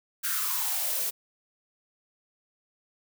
blue noise with high-pass filter sweep, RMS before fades -29 dBFS, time 0.23-1.11 s, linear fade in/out 20 ms, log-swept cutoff 1600 to 430 Hz, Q 6.2, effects none

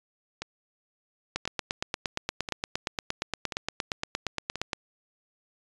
two click trains, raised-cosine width 0.2 ms, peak -11 / -16 dBFS, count 30 / 5, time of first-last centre 1.36-4.732 / 0.42-4.557 s, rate 8.6 / 0.967 Hz, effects resampled to 22050 Hz

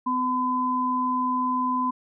sine tone pair together, 253.2 / 1012.8 Hz, B3 / B5, +43 / +43 cents, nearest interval 2 octaves, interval 2400 cents, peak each -27 / -23 dBFS, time 0.06-1.91 s, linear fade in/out 10 ms, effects none

